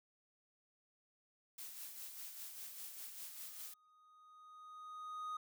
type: noise with tremolo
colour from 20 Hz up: blue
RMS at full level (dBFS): -48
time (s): 1.58-3.74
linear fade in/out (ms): 5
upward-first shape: sine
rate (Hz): 5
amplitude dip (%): 45
type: tone with exponential growth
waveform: triangle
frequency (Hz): 1244.5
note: D#6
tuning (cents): 0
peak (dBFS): -38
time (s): 3.2-5.37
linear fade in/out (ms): 5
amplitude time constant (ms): 470
effects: none